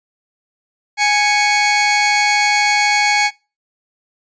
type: tone pair together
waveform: sawtooth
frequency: 830.4 / 2217 Hz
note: G#5 / C#7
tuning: 0 / 0 cents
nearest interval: octave + perfect fourth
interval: 1700 cents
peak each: -11 dBFS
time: 0.97-3.31 s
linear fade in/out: 50 ms
effects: noise-tail reverb RT60 0.3 s tail -24 dB re dry + resampled to 16000 Hz